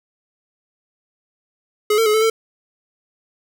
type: tone with pitch steps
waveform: square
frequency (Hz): 422 / 451.6 / 424.7 / 437.9 / 447.5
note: G#4 / A4 / G#4 / A4 / A4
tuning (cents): +28 / +45 / +39 / -8 / +29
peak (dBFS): -14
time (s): 1.9-2.3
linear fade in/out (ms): 5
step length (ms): 80
effects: none